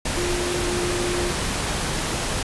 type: tone in noise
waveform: sine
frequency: 353.6 Hz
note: F4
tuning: 22 cents sharp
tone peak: -25 dBFS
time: 0.17-1.31 s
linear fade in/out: 5 ms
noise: pink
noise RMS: -25 dBFS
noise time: 0.05-2.43 s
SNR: -3 dB
effects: resampled to 24000 Hz